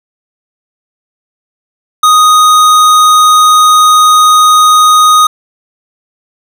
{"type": "tone with hard clipping", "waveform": "sine", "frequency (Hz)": 1244.5, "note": "D#6", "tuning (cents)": 0, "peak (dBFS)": -4, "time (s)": [2.03, 5.27], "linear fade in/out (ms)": 5, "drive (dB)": 17, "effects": []}